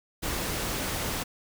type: noise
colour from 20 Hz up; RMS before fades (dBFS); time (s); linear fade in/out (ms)
pink; -31; 0.22-1.24; 20
effects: none